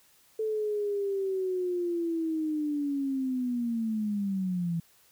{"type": "linear sweep", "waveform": "sine", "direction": "down", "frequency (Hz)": [440, 164.81], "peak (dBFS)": -27, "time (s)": [0.39, 4.8], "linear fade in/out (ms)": 5, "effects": ["white hiss -62 dBFS RMS until 5.11 s"]}